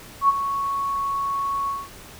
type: tone with ADSR envelope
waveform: sine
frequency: 1108.7 Hz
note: C#6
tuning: in tune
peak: -11 dBFS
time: 0.21-1.89 s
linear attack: 77 ms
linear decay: 28 ms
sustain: -11 dB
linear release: 210 ms
effects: pink hiss -43 dBFS RMS until 2.19 s